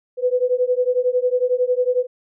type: beating tone pair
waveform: sine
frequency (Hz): 493.9 / 504.9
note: B4 / B4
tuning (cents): 0 / +38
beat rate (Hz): 11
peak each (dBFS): -19 / -19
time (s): 0.17-2.07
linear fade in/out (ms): 50
effects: none